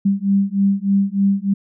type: beating tone pair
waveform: sine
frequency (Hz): 196 / 199.3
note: G3 / G3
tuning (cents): 0 / +29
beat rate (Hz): 3.3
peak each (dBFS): -17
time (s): 0.05-1.54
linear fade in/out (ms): 10
effects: none